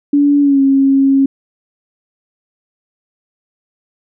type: tone with pitch glide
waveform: sine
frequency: 286.9 to 272.2 Hz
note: D4 to C#4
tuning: -40 to -31 cents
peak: -7 dBFS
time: 0.13-1.26 s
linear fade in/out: 5 ms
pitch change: -91 cents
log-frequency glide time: 0.41-0.61 s
effects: none